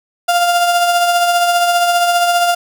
35% pulse tone with tremolo, 698.5 Hz, F5, in tune, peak -7 dBFS, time 0.28-2.55 s, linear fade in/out 10 ms, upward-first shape triangle, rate 15 Hz, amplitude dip 45%, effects 8-bit

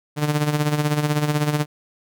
sawtooth tone with tremolo, 149.1 Hz, D3, 27 cents sharp, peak -12 dBFS, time 0.16-1.66 s, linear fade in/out 50 ms, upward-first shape sine, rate 16 Hz, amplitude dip 65%, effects none

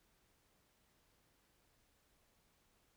silence, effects pink hiss -75 dBFS RMS until 2.96 s

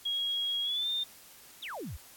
sine tone with pitch glide, 3298 to 3617 Hz, G#7 to A7, -13 to +47 cents, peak -29 dBFS, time 0.05-1.04 s, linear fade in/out 10 ms, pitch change +160 cents, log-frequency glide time 0.63-0.89 s
sine exponential sweep, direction down, 4100 to 58.27 Hz, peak -37 dBFS, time 1.62-1.97 s, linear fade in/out 10 ms
effects white hiss -54 dBFS RMS until 2.16 s + AAC 64 kbps

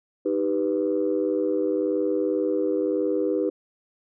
sine chord, Eb augmented, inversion none, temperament equal, 311.1 / 392 / 493.9 Hz, Eb4 / G4 / B4, 0 / 0 / 0 cents, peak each -25 dBFS, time 0.25-3.5 s, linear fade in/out 10 ms, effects tanh soft clip ceiling -13 dBFS

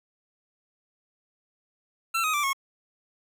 25% pulse tone with pitch steps, 1346 / 1255.9 / 1171.8 / 1093.3 Hz, E6 / D#6 / D6 / C#6, +36 / +16 / -4 / -24 cents, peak -20 dBFS, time 2.14-2.532 s, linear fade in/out 10 ms, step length 98 ms, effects none

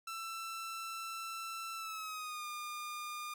sawtooth tone with pitch glide, 1335 to 1210.1 Hz, E6 to D#6, +22 to -49 cents, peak -37 dBFS, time 0.07-3.34 s, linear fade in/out 5 ms, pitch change -171 cents, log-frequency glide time 1.75-2.46 s, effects 13-bit

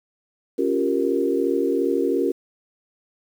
sine chord, G half-diminished seventh, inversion second, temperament equal, 277.2 / 349.2 / 392 / 466.2 Hz, Db4 / F4 / G4 / Bb4, 0 / 0 / 0 / 0 cents, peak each -24 dBFS, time 0.58-2.32 s, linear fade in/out 10 ms, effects 8-bit

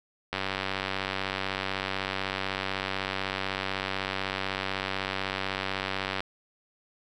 click train, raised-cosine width 0.3 ms, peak -13 dBFS, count 565, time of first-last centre 0.33-6.205 s, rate 96 Hz, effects none

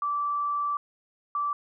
sine tone pair in turn, 1163 / 1163 Hz, D6 / D6, -17 / -17 cents, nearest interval unison, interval 0 cents, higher neither, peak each -25 dBFS, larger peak neither, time 0.02-0.77 / 1.35-1.53 s, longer first, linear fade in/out 2 ms, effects none

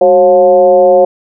sine tone with frequency modulation, 543 Hz, C#5, 36 cents flat, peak -3 dBFS, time 0.01-1.05 s, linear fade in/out 5 ms, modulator 170 Hz, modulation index 0.88, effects none

